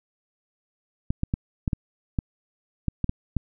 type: clicks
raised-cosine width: 5 ms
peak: -11 dBFS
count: 10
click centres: 1.105 / 1.234 / 1.339 / 1.678 / 1.732 / 2.188 / 2.883 / 3.043 / 3.094 / 3.367 s
effects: none